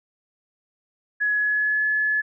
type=tone with pitch glide; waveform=sine; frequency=1686 to 1713.5 Hz; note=G#6 to A6; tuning=+26 to -46 cents; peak=-19 dBFS; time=1.2-2.22 s; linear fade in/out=20 ms; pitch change=+28 cents; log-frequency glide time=1.34-1.84 s; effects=none